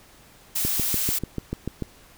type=noise; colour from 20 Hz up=blue; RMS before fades=-25 dBFS; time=0.55-1.19 s; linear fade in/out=10 ms
type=click train; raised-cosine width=3 ms; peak=-14 dBFS; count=9; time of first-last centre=0.65-1.823 s; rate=6.82 Hz
effects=pink hiss -52 dBFS RMS until 2.17 s